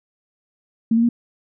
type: tone with pitch steps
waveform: sine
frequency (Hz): 226.2 / 231.5 / 236.9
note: A3 / A#3 / A#3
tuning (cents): +48 / -12 / +28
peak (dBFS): -13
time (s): 0.91-1.09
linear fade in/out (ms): 5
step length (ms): 60
effects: none